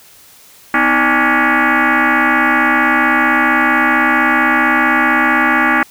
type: tone with frequency modulation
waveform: sine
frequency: 249.8 Hz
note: B3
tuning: 20 cents sharp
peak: -9 dBFS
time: 0.74-5.83 s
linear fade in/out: 2 ms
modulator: 282 Hz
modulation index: 6.9
effects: white hiss -43 dBFS RMS until 5.9 s